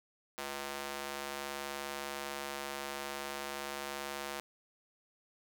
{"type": "tone with high-pass filter", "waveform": "square", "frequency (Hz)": 70.2, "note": "C#2", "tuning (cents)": 22, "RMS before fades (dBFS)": -41, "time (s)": [0.38, 4.4], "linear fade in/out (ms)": 0, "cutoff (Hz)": 560, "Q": 0.6, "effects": []}